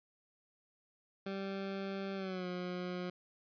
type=tone with pitch glide; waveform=20% pulse; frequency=195 to 179.85 Hz; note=G3 to F#3; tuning=-9 to -49 cents; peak=-33 dBFS; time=1.26-3.1 s; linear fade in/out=5 ms; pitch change=-140 cents; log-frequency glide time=2.15-2.47 s; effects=resampled to 11025 Hz